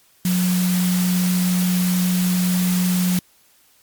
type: tone in noise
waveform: sine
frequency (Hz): 180.8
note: F#3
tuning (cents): -40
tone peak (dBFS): -16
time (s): 0.25-3.19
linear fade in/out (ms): 2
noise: white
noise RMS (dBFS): -27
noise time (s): 0.25-3.19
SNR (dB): +8
effects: white hiss -56 dBFS RMS until 3.82 s + MP3 96 kbps